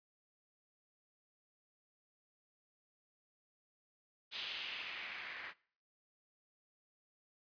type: noise with low-pass filter sweep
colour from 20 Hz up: blue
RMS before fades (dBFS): -45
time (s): 4.31-5.54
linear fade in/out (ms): 50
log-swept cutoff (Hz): 3400 to 1800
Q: 2.7
effects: noise-tail reverb RT60 0.5 s tail -22 dB re dry + resampled to 11025 Hz